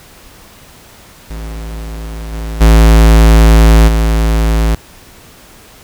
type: tone with level steps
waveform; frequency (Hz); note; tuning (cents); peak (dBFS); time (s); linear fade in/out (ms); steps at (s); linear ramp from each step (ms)
square; 55; A1; 0; -22 / -19 / -3 / -9; 1.3-4.75; 5; 2.32 / 2.6 / 3.87; 20
effects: pink hiss -39 dBFS RMS until 5.83 s